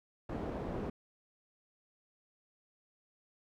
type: low-pass noise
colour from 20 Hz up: white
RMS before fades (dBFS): -39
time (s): 0.29-0.9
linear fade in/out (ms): 5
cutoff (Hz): 460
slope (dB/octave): 12
effects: none